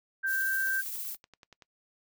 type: tone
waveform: sine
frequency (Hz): 1568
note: G6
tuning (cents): 0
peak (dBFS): -27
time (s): 0.23-0.82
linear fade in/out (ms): 20
type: noise with tremolo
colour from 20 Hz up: violet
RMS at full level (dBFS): -36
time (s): 0.26-1.17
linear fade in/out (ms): 50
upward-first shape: sine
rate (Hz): 15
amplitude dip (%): 25
type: click train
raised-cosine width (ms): 0.2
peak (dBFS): -34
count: 11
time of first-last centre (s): 0.67-1.622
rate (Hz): 10.5
effects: noise-tail reverb RT60 0.1 s tail -22 dB re dry